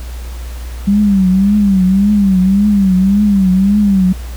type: tone with vibrato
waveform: sine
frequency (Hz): 196.2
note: G3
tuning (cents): +2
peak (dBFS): -7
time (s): 0.87-4.13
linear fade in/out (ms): 10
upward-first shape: triangle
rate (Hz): 1.8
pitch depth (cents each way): 130
effects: added 60 Hz sine -22 dBFS peak until 4.36 s + pink hiss -36 dBFS RMS until 4.36 s